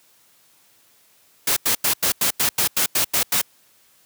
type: noise bursts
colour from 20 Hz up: white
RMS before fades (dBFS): -19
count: 11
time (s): 1.47-3.416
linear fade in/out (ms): 5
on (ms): 96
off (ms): 89
effects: white hiss -57 dBFS RMS until 4.05 s + high-pass 80 Hz 12 dB/octave